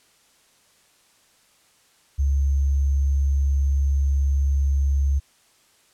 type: tone with sample-and-hold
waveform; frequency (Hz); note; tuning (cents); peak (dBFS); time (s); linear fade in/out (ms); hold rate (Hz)
sine; 69.3; C#2; 0; -17; 2.18-5.2; 20; 6300
effects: white hiss -59 dBFS RMS until 5.93 s + low-pass 10000 Hz 12 dB/octave